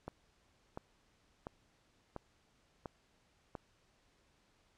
click train, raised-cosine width 1 ms, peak -28 dBFS, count 6, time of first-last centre 0.08-3.552 s, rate 1.44 Hz, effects pink hiss -72 dBFS RMS until 4.77 s + low-pass 7000 Hz 12 dB/octave

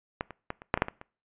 clicks, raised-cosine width 0.5 ms, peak -14 / -25 / -17 / -28 / -7 / -13 / -6 / -19 / -27 dBFS, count 9, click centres 0.209 / 0.307 / 0.504 / 0.619 / 0.741 / 0.775 / 0.821 / 0.884 / 1.014 s, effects noise-tail reverb RT60 0.4 s tail -23 dB re dry + resampled to 8000 Hz

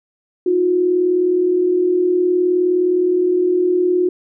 sine tone pair together, 321.8 / 361.2 Hz, E4 / F#4, -42 / -42 cents, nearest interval major second, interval 200 cents, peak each -22 / -13 dBFS, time 0.46-4.09 s, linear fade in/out 5 ms, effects none

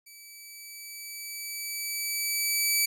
10% pulse tone with level ramp, 2300 Hz, D7, 37 cents flat, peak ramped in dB -39 to -13 dBFS, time 0.06-2.86 s, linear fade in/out 10 ms, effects none

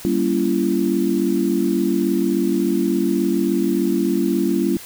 sine chord, G diminished seventh, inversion none, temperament just, 196 / 235.2 / 282.2 / 338.7 Hz, G3 / Bb3 / Db4 / Fb4, 0 / +16 / +31 / +47 cents, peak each -22 / -23 / -22 / -20 dBFS, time 0.05-4.77 s, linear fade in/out 0 ms, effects white hiss -38 dBFS RMS until 4.85 s

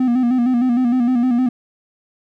triangle tone with vibrato, 246.9 Hz, B3, in tune, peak -11 dBFS, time 0-1.49 s, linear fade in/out 5 ms, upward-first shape square, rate 6.5 Hz, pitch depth 63 cents each way, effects none

